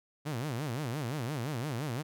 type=tone with vibrato; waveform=sawtooth; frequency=133.1 Hz; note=C3; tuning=30 cents sharp; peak=-29 dBFS; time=0.25-2.03 s; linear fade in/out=20 ms; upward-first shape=sine; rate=5.8 Hz; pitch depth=280 cents each way; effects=none

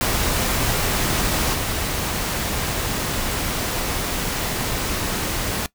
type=noise with level steps; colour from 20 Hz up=pink; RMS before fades=-21 / -24 dBFS; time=0.01-5.66 s; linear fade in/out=0 ms; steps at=1.53 s; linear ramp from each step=20 ms; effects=noise-tail reverb RT60 0.1 s tail -19 dB re dry

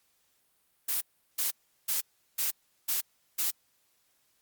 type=noise bursts; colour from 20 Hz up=blue; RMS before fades=-29 dBFS; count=6; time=0.88-3.51 s; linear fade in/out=10 ms; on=130 ms; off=370 ms; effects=white hiss -71 dBFS RMS until 4.41 s + Opus 48 kbps

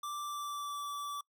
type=tone with pitch glide; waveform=square; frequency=1174.7 to 1156.5 Hz; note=D6 to D6; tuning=0 to -27 cents; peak=-38 dBFS; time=0.03-1.21 s; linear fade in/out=5 ms; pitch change=-27 cents; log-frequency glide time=0.23-0.8 s; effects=noise-tail reverb RT60 0.1 s tail -25 dB re dry

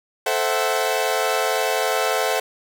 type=chord; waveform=sawtooth; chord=F# half-diminished seventh; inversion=first; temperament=equal with one note detuned; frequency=440 / 523.3 / 659.3 / 750.8 Hz; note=A4 / C5 / E5 / F#5; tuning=0 / 0 / 0 / +25 cents; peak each=-21 dBFS; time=0.26-2.4 s; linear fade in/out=5 ms; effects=8-bit

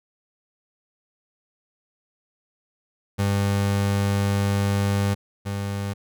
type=tone pair in turn; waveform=30% pulse; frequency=100 / 100 Hz; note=G2 / G2; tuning=+35 / +35 cents; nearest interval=unison; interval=0 cents; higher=neither; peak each=-17 / -23 dBFS; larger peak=first; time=3.18-5.15 / 5.45-5.94 s; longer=first; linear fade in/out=20 ms; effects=none

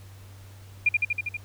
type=tone with echo; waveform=sine; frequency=2414 Hz; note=D7; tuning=47 cents sharp; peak=-16 dBFS; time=0.86-0.89 s; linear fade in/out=5 ms; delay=80 ms; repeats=6; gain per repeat=-2 dB; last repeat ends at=1.37 s; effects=added 97 Hz sine -44 dBFS peak until 1.44 s + pink hiss -54 dBFS RMS until 1.44 s

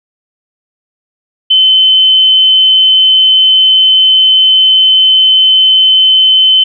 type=tone; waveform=sine; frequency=3059 Hz; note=G7; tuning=43 cents flat; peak=-3 dBFS; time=1.5-6.64 s; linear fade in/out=10 ms; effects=none

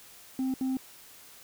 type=tone bursts at uneven times; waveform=sine; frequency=261.6 Hz; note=C4; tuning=in tune; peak=-24 dBFS; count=2; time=0.39-0.54 / 0.61-0.77 s; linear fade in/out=2 ms; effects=tanh soft clip ceiling -26 dBFS + white hiss -52 dBFS RMS until 1.43 s

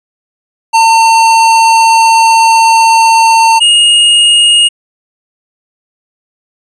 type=tone pair in turn; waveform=square; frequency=904 / 2858 Hz; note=A5 / F7; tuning=+47 / +39 cents; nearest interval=octave + minor sixth; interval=1992 cents; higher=second; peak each=-4 dBFS; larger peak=neither; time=0.73-3.6 / 3.6-4.69 s; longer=first; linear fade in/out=20 ms; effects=resampled to 22050 Hz

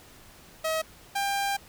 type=tone pair in turn; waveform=sawtooth; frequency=638 / 796.2 Hz; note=D#5 / G5; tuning=+43 / +27 cents; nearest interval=major third; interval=384 cents; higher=second; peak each=-22 dBFS; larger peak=neither; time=0.64-0.82 / 1.15-1.57 s; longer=second; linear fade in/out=10 ms; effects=pink hiss -52 dBFS RMS until 1.68 s

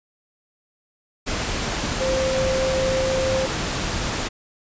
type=tone in noise; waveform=sine; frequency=526 Hz; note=C5; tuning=9 cents sharp; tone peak=-20 dBFS; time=2-3.47 s; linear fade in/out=20 ms; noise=pink; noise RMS=-25 dBFS; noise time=1.26-4.29 s; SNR=+2 dB; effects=resampled to 16000 Hz

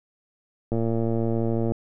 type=click train; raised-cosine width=2 ms; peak=-13 dBFS; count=115; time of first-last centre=0.72-1.72 s; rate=114 Hz; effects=none

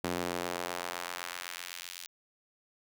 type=tone with high-pass filter sweep; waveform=sawtooth; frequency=87.9 Hz; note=F2; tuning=12 cents sharp; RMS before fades=-38 dBFS; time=0.04-2.07 s; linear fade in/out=5 ms; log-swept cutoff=250 to 3700 Hz; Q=0.83; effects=none

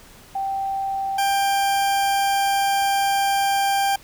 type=tone pair in turn; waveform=sine / 40% pulse; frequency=781 / 791.9 Hz; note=G5 / G5; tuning=-7 / +17 cents; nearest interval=unison; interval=24 cents; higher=second; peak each=-22 / -17 dBFS; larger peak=second; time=0.35-1.18 / 1.18-3.96 s; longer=second; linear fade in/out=5 ms; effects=pink hiss -47 dBFS RMS until 4.03 s

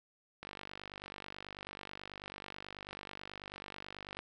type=click train; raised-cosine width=0.3 ms; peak=-28 dBFS; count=186; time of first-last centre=0.43-4.19 s; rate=49.2 Hz; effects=none

